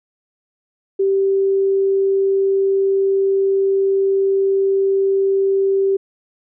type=tone; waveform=sine; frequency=389.8 Hz; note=G4; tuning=10 cents flat; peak=-13 dBFS; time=0.99-5.97 s; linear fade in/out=10 ms; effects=none